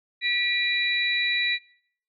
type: tone cluster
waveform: sine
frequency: 1951 / 2392 / 3918 Hz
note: B6 / D7 / B7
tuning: -22 / +31 / -15 cents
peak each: -26 / -27 / -26 dBFS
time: 0.21-1.59 s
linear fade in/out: 50 ms
effects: noise-tail reverb RT60 0.6 s tail -21 dB re dry